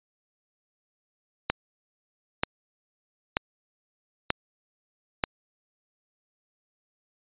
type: click train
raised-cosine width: 0.3 ms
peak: -6 dBFS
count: 5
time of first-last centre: 1.5-5.238 s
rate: 1.07 Hz
effects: resampled to 8000 Hz